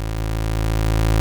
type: tone with level ramp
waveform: 25% pulse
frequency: 54.4 Hz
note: A1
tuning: 19 cents flat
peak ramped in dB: -19 to -10 dBFS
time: 0-1.2 s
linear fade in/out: 0 ms
effects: 7-bit